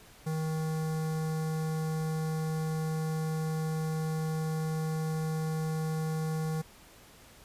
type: tone with notch filter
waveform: square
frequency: 158 Hz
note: D#3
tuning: 27 cents sharp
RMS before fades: -32 dBFS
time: 0.26-6.62 s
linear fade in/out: 10 ms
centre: 2800 Hz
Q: 0.76
effects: pink hiss -55 dBFS RMS until 7.44 s + resampled to 32000 Hz